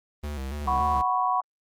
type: tone with vibrato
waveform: square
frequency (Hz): 70.1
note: C#2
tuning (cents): +20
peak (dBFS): -30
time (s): 0.23-1.02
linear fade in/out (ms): 10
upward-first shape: square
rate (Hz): 3.5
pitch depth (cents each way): 86
type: chord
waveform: sine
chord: F# suspended fourth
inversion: none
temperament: equal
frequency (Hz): 740 / 987.8 / 1108.7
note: F#5 / B5 / C#6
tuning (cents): 0 / 0 / 0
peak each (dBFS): -26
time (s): 0.67-1.41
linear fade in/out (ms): 10
effects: Opus 24 kbps